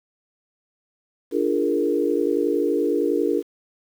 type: chord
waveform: sine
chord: Bb dominant seventh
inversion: first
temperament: equal with one note detuned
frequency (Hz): 293.7 / 345.6 / 415.3 / 466.2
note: D4 / F4 / Ab4 / Bb4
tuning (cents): 0 / -18 / 0 / 0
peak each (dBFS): -24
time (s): 1.31-3.43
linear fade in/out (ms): 50
effects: 8-bit